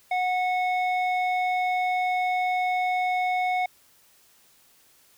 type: tone with low-pass filter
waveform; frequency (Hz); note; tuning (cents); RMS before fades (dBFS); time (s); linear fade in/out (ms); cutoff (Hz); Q
square; 733; F#5; -16; -25; 0.11-3.66; 5; 2300; 1.5
effects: white hiss -59 dBFS RMS until 5.17 s